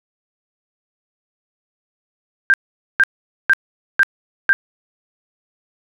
sine tone bursts, 1586 Hz, G6, 20 cents sharp, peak -8 dBFS, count 5, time 2.5-4.53 s, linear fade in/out 0 ms, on 38 ms, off 460 ms, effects none

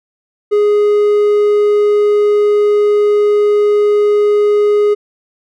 triangle tone, 415.3 Hz, G#4, in tune, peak -6 dBFS, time 0.51-4.95 s, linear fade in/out 20 ms, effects none

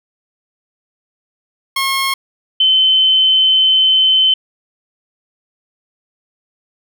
15% pulse / sine tone pair in turn, 1080 / 3065 Hz, C#6 / G7, -45 / -40 cents, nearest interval octave + tritone, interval 1805 cents, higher second, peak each -8 dBFS, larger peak neither, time 1.76-2.14 / 2.6-4.34 s, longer second, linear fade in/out 5 ms, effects none

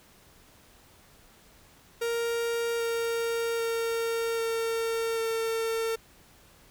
45% pulse tone with pitch steps, 466.2 / 462.7 / 459.3 / 455.8 / 452.4 Hz, A#4 / A#4 / A#4 / A#4 / A4, 0 / -13 / -26 / -39 / +48 cents, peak -27 dBFS, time 2.01-5.96 s, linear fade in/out 10 ms, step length 790 ms, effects pink hiss -57 dBFS RMS until 6.7 s

